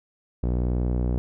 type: tone with low-pass filter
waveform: sawtooth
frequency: 61 Hz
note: B1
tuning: 21 cents flat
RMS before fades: -24 dBFS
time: 0.43-1.18 s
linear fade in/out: 0 ms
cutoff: 470 Hz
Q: 0.84
effects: none